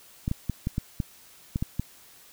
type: clicks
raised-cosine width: 5 ms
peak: -14 dBFS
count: 9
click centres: 0.279 / 0.314 / 0.497 / 0.671 / 0.781 / 1.002 / 1.559 / 1.625 / 1.796 s
effects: white hiss -53 dBFS RMS until 2.32 s